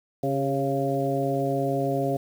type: harmonic tone with a mistuned harmonic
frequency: 137.7 Hz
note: C#3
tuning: 11 cents flat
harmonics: 1 / 2 / 3 / 4 / 5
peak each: -29 / -29 / -29 / -29 / -29 dBFS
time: 0.23-2.17 s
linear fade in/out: 5 ms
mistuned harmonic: 3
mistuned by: -37 cents
effects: 8-bit